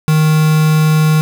triangle tone with quantisation, 155.56 Hz, D#3, in tune, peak -6 dBFS, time 0.08-1.21 s, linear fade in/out 0 ms, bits 3, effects none

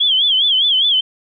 sine tone with vibrato, 3253 Hz, G#7, 37 cents flat, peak -11 dBFS, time 0-1.01 s, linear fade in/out 10 ms, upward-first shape sine, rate 4.9 Hz, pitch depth 130 cents each way, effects none

